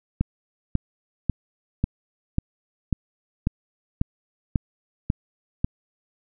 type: click train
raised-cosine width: 5 ms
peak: -8 dBFS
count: 11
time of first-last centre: 0.21-5.645 s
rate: 1.84 Hz
effects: none